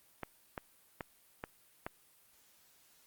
clicks, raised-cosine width 0.5 ms, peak -23 dBFS, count 5, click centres 0.233 / 0.578 / 1.008 / 1.439 / 1.865 s, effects white hiss -66 dBFS RMS until 3.06 s + Opus 32 kbps

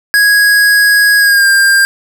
square tone with pitch glide, 1657 to 1597.8 Hz, G#6 to G6, -4 to +33 cents, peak -6 dBFS, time 0.14-1.85 s, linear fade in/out 0 ms, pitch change -63 cents, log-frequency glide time 1.18-1.47 s, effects none

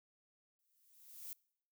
violet noise with exponential growth, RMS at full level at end -45 dBFS, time 0.59-1.33 s, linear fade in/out 1 ms, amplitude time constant 160 ms, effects noise-tail reverb RT60 0.7 s tail -25 dB re dry

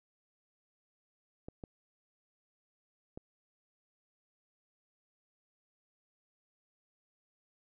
clicks, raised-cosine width 2 ms, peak -30 dBFS, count 3, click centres 1.485 / 1.638 / 3.175 s, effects none

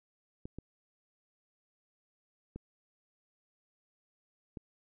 clicks, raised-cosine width 3 ms, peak -29 dBFS, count 4, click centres 0.455 / 0.586 / 2.56 / 4.572 s, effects none

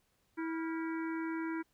harmonic tone with a mistuned harmonic, 325.2 Hz, E4, 23 cents flat, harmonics 1 / 3 / 4 / 5 / 6 / 7, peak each -35 / -45 / -47 / -49 / -51 / -52 dBFS, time 0.37-1.63 s, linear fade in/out 20 ms, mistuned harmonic 4, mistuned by +120 cents, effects pink hiss -75 dBFS RMS until 1.73 s

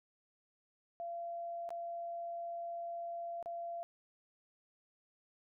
sine tone with dropouts, 684 Hz, F5, 36 cents flat, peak -39 dBFS, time 1-3.83 s, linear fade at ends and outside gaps 0 ms, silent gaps 1.691-1.705 / 3.427-3.459 s, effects none

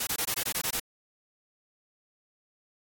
white noise bursts, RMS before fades -30 dBFS, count 9, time 0-0.798 s, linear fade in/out 5 ms, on 70 ms, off 21 ms, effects AAC 64 kbps

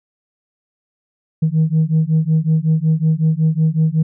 sine beating tone pair, 156 / 161.4 Hz, D#3 / E3, +5 / -36 cents, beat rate 5.4 Hz, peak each -14 dBFS, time 1.42-4.03 s, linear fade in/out 10 ms, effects tanh soft clip ceiling -8 dBFS

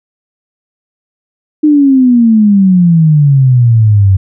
sine exponential sweep, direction down, 307.9 to 93.7 Hz, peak -3 dBFS, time 1.63-4.17 s, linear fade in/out 10 ms, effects none

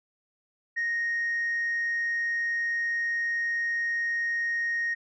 sine tone, 1864.7 Hz, A#6, in tune, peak -24 dBFS, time 0.76-4.95 s, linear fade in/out 20 ms, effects tanh soft clip ceiling -23 dBFS

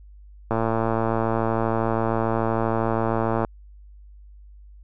click train, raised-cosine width 1 ms, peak -9 dBFS, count 333, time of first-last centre 0.51-3.448 s, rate 113 Hz, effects added 50 Hz sine -43 dBFS peak until 4.83 s

